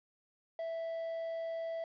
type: tone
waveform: triangle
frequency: 659 Hz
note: E5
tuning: 1 cent flat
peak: -34 dBFS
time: 0.59-1.84 s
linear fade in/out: 2 ms
effects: resampled to 11025 Hz + 11-bit